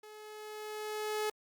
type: tone with level ramp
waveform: sawtooth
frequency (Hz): 426.3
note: G#4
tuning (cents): +45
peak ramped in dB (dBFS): -46 to -27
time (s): 0.03-1.3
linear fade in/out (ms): 5
effects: Opus 48 kbps